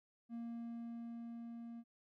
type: tone with level ramp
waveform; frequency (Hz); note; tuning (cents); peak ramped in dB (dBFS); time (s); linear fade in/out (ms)
triangle; 233.1; A#3; 0; -40 to -45; 0.29-1.84; 50
effects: none